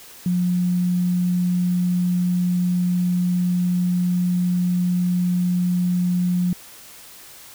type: tone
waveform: sine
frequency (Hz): 178.6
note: F3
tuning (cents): +39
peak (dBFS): -17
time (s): 0.26-6.53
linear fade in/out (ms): 2
effects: white hiss -43 dBFS RMS until 7.54 s